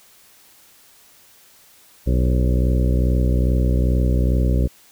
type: harmonic tone with a mistuned harmonic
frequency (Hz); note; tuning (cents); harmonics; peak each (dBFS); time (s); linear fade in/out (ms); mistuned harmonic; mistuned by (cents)
62.4; B1; +19; 1 / 2 / 3 / 4 / 5 / 6 / 7 / 8 / 9; -16 / -22 / -26 / -28 / -30 / -32 / -33 / -34 / -35; 2.06-4.68; 20; 8; +56
effects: white hiss -51 dBFS RMS until 4.91 s